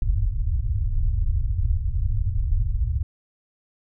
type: low-pass noise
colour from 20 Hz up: pink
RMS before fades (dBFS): -22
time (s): 0.02-3.03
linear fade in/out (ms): 2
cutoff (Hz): 110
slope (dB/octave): 48
effects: none